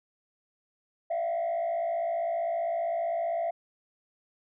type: tone with frequency modulation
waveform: sine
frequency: 675 Hz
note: E5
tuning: 41 cents sharp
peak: -25 dBFS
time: 1.1-3.51 s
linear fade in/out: 10 ms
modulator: 55.4 Hz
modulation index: 0.75
effects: tanh soft clip ceiling -25 dBFS